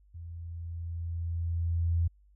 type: tone with level ramp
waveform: sine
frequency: 84.3 Hz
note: E2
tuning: 39 cents sharp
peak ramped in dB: -40 to -23 dBFS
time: 0.14-2.08 s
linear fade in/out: 10 ms
effects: added 50 Hz sine -58 dBFS peak until 2.35 s